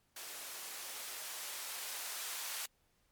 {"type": "noise with band-pass filter sweep", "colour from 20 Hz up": "violet", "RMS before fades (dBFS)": -44, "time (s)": [0.16, 2.66], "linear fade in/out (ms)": 5, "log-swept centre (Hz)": [390, 790], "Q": 0.77, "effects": ["pink hiss -75 dBFS RMS until 3.11 s", "MP3 96 kbps"]}